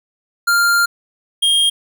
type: tone pair in turn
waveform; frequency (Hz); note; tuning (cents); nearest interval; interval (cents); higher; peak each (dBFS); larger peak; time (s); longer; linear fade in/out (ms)
square; 1396.9 / 3230; F6 / G#7; 0 / -49; octave + minor third; 1451; second; -12; neither; 0.47-0.86 / 1.42-1.7; first; 10
effects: none